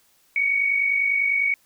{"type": "tone pair together", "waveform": "sine", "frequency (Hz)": [2236, 2286], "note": ["C#7", "D7"], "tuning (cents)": [14, -47], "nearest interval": "unison", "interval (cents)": 39, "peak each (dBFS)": [-19, -27], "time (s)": [0.36, 1.54], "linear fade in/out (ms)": 2, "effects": ["white hiss -61 dBFS RMS until 1.65 s"]}